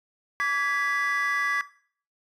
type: chord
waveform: triangle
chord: G# diminished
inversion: second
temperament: equal with one note detuned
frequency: 1151.8 / 1661.2 / 1975.5 Hz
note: D6 / G#6 / B6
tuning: -34 / 0 / 0 cents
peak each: -25 dBFS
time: 0.4-1.61 s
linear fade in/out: 0 ms
effects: noise-tail reverb RT60 0.5 s tail -18 dB re dry + tanh soft clip ceiling -17 dBFS